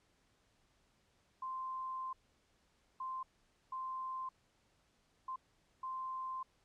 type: tone bursts at uneven times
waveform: sine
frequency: 1043 Hz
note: C6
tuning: 6 cents flat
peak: -39 dBFS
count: 5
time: 1.42-2.13 / 3-3.23 / 3.72-4.29 / 5.28-5.36 / 5.83-6.43 s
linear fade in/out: 5 ms
effects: pink hiss -74 dBFS RMS until 6.64 s + low-pass 8000 Hz 12 dB/octave